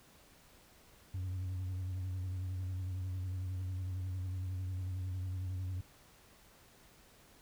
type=tone with vibrato; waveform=sine; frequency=92.5 Hz; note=F#2; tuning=in tune; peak=-33 dBFS; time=1.14-5.81 s; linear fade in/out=5 ms; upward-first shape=sine; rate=11 Hz; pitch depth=40 cents each way; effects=tanh soft clip ceiling -35 dBFS + pink hiss -62 dBFS RMS until 7.41 s